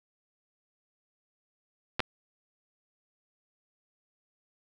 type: clicks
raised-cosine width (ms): 0.3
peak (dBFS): -11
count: 2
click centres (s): 1.995 / 2.003
effects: none